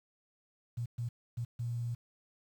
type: tone bursts at uneven times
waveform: sine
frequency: 118.6 Hz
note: A#2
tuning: 30 cents sharp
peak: -33 dBFS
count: 4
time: 0.77-0.86 / 0.98-1.09 / 1.37-1.45 / 1.59-1.95 s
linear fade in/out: 10 ms
effects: 10-bit